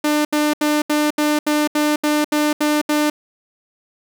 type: tone bursts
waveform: sawtooth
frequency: 299.4 Hz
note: D4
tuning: 33 cents sharp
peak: -11 dBFS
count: 11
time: 0.04-3.1 s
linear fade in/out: 5 ms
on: 210 ms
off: 75 ms
effects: none